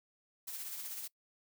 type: noise with tremolo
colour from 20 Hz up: blue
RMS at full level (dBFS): -41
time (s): 0.47-1.08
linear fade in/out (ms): 10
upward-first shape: triangle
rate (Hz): 16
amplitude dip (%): 45
effects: noise-tail reverb RT60 0.1 s tail -23 dB re dry